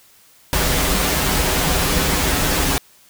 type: noise with comb filter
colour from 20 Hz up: pink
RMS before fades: -18 dBFS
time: 0.53-2.78 s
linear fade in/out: 0 ms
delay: 8.9 ms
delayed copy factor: -0.6
effects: white hiss -51 dBFS RMS until 3.09 s